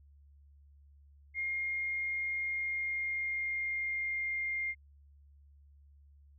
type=tone with pitch glide; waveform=sine; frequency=2130 to 2114 Hz; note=C7 to C7; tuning=+30 to +17 cents; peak=-32 dBFS; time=1.34-4.75 s; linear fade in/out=50 ms; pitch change=-13 cents; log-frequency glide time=2.39-4.32 s; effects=added 71 Hz sine -57 dBFS peak until 6.38 s